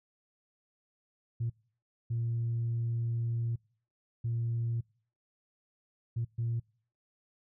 sine tone bursts at uneven times, 116.54 Hz, A#2, in tune, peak -28 dBFS, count 5, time 1.4-1.5 / 2.1-3.56 / 4.24-4.81 / 6.16-6.25 / 6.38-6.6 s, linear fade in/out 10 ms, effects noise-tail reverb RT60 0.5 s tail -26 dB re dry + tanh soft clip ceiling -26 dBFS

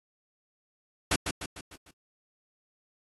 pink noise with echo, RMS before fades -25 dBFS, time 1.11-1.16 s, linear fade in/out 5 ms, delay 150 ms, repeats 5, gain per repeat -6 dB, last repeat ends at 1.91 s, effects AAC 32 kbps

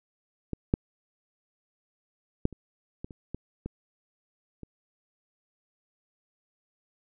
clicks, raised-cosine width 3 ms, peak -18 / -9 / -10 / -30 / -23 / -30 / -21 / -21 / -28 dBFS, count 9, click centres 0.533 / 0.739 / 2.454 / 2.527 / 3.045 / 3.108 / 3.346 / 3.66 / 4.633 s, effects none

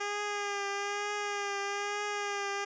10% pulse tone with vibrato, 406.6 Hz, G#4, 37 cents flat, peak -24 dBFS, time 0-2.65 s, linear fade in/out 10 ms, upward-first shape triangle, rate 1.1 Hz, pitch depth 34 cents each way, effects resampled to 16000 Hz

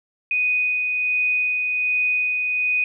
sine tone with tremolo, 2489 Hz, D#7, in tune, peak -17 dBFS, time 0.31-2.84 s, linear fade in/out 2 ms, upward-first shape sine, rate 1.3 Hz, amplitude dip 30%, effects none

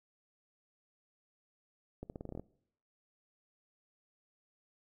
accelerating click train, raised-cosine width 2 ms, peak -29 dBFS, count 10, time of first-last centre 2.03-2.396 s, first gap 69 ms, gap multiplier 0.86, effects noise-tail reverb RT60 0.7 s tail -22 dB re dry

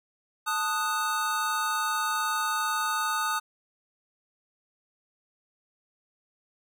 square chord, D# diminished, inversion second, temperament equal, 880 / 1244.5 / 1480 Hz, A5 / D#6 / F#6, 0 / 0 / 0 cents, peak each -33 / -29 / -33 dBFS, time 0.46-3.4 s, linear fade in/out 20 ms, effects none

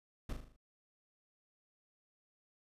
brown noise with echo, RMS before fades -38 dBFS, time 0.29-0.33 s, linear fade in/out 5 ms, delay 39 ms, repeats 6, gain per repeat -5 dB, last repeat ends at 0.564 s, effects resampled to 32000 Hz

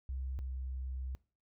sine tone pair in turn, 65.41 / 64.81 Hz, C2 / C2, 0 / -16 cents, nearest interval unison, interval 16 cents, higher first, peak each -36 / -37 dBFS, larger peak first, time 0.09-0.39 / 0.39-1.15 s, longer second, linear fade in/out 0 ms, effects noise-tail reverb RT60 0.4 s tail -22 dB re dry

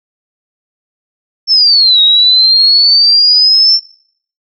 sine exponential two-way sweep, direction down then up, 5410 to 3774 to 5410 Hz, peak -4 dBFS, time 1.47-3.8 s, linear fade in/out 50 ms, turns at 2.01 s, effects noise-tail reverb RT60 0.6 s tail -22 dB re dry

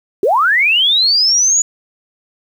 sine linear sweep, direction up, 349.2 to 6920 Hz, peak -9 dBFS, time 0.23-1.62 s, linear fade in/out 2 ms, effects 7-bit

